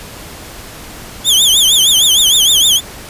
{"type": "tone with vibrato", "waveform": "sawtooth", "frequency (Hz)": 3322, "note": "G#7", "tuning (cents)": 0, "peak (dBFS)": -4, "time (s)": [1.24, 2.81], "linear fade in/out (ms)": 50, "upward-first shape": "triangle", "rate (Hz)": 6.5, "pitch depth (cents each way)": 190, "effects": ["pink hiss -31 dBFS RMS until 3.09 s", "resampled to 32000 Hz"]}